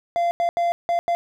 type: tone bursts at uneven times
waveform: triangle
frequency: 689 Hz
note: F5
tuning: 24 cents flat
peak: -16 dBFS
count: 5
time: 0.16-0.31 / 0.4-0.49 / 0.57-0.72 / 0.89-0.99 / 1.08-1.15 s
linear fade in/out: 0 ms
effects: none